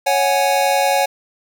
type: chord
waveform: square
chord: C# suspended fourth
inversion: none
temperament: equal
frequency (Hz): 554.4 / 740 / 830.6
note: C#5 / F#5 / G#5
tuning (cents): 0 / 0 / 0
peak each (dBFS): -19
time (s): 0.06-1.06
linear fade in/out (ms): 10
effects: none